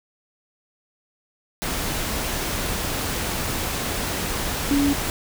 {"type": "tone in noise", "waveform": "sine", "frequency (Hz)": 283.3, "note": "C#4", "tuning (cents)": 38, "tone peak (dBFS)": -17, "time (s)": [4.71, 4.93], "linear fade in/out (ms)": 0, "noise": "pink", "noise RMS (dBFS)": -26, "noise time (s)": [1.62, 5.1], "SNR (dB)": 6, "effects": []}